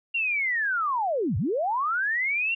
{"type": "linear two-way sweep", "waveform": "sine", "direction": "down then up", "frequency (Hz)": [2794, 80, 2794], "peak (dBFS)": -23, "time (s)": [0.14, 2.55], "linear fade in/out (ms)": 10, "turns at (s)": 1.37, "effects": []}